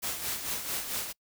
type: noise with tremolo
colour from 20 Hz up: white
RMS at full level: -32 dBFS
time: 0.02-1.13 s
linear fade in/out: 20 ms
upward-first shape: sine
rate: 4.5 Hz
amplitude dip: 55%
effects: noise-tail reverb RT60 0.1 s tail -25 dB re dry